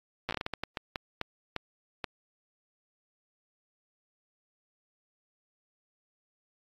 slowing click train, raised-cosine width 0.3 ms, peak -16 dBFS, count 15, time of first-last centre 0.29-2.042 s, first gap 8 ms, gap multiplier 1.37, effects AAC 32 kbps

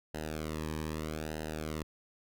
sawtooth tone with flanger, 77.8 Hz, D#2, in tune, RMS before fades -38 dBFS, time 0.14-1.83 s, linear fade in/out 5 ms, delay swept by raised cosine 0.87 to 1.45 ms, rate 0.8 Hz, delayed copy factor -0.95, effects none

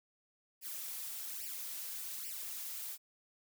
blue noise with flanger, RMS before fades -43 dBFS, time 0.61-2.98 s, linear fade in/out 50 ms, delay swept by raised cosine 0.38 to 5.68 ms, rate 1.2 Hz, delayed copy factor +0.9, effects none

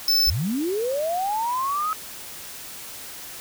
square tone, 5274 Hz, E8, in tune, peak -17 dBFS, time 0.08-0.3 s, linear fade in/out 2 ms
sine linear sweep, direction up, 47.86 to 1291 Hz, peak -22 dBFS, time 0.27-1.93 s, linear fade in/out 0 ms
effects white hiss -38 dBFS RMS until 3.4 s

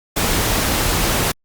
pink noise, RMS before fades -18 dBFS, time 0.16-1.32 s, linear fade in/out 10 ms, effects Opus 48 kbps

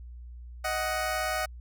20% pulse tone pair together, 625 / 742.4 Hz, D#5 / F#5, +8 / +6 cents, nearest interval minor third, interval 298 cents, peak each -26 dBFS, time 0.64-1.46 s, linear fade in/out 10 ms, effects added 60 Hz sine -41 dBFS peak until 1.6 s

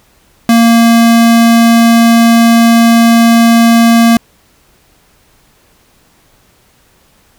square tone, 231.3 Hz, A#3, 13 cents flat, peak -4 dBFS, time 0.49-4.17 s, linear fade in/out 2 ms, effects pink hiss -49 dBFS RMS until 7.38 s

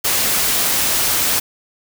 white noise, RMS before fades -17 dBFS, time 0.04-1.4 s, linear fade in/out 10 ms, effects none

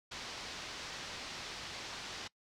white low-pass noise, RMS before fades -45 dBFS, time 0.11-2.28 s, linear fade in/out 10 ms, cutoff 5400 Hz, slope 24 dB/octave, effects noise-tail reverb RT60 0.1 s tail -22 dB re dry

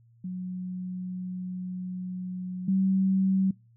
sine tone pair in turn, 183 / 190.95 Hz, F#3 / G3, -19 / -45 cents, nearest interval minor second, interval 74 cents, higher second, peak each -31 / -21 dBFS, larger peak second, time 0.24-2.68 / 2.68-3.51 s, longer first, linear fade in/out 5 ms, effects noise-tail reverb RT60 0.3 s tail -26 dB re dry + added 116 Hz sine -56 dBFS peak until 3.76 s

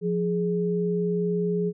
sine tone pair together, 175.66 / 417.8 Hz, F3 / G#4, +10 / +10 cents, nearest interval octave + minor third, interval 1500 cents, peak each -25 / -25 dBFS, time 0.01-1.73 s, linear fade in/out 50 ms, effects none

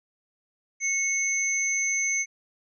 sine tone pair together, 2194 / 6206 Hz, C#7 / G8, -18 / -18 cents, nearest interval octave + tritone, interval 1800 cents, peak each -26 dBFS, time 0.8-2.26 s, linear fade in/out 50 ms, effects none

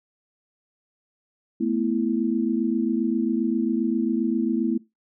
sine chord, A suspended second, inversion none, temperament just, 220 / 247.5 / 330 Hz, A3 / B3 / E4, 0 / +4 / +2 cents, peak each -25 dBFS, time 1.6-4.78 s, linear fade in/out 10 ms, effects noise-tail reverb RT60 0.2 s tail -19 dB re dry

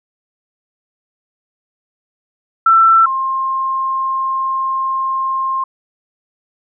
sine tone pair in turn, 1337 / 1061.2 Hz, E6 / C6, +24 / +24 cents, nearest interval major third, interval 400 cents, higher first, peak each -6 / -15 dBFS, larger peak first, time 2.66-3.06 / 3.06-5.64 s, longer second, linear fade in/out 5 ms, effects none

